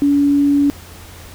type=tone; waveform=sine; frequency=284.8 Hz; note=C#4; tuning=47 cents sharp; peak=-10 dBFS; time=0.02-0.7 s; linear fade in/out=0 ms; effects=added 86 Hz sine -38 dBFS peak until 1.34 s + pink hiss -39 dBFS RMS until 1.34 s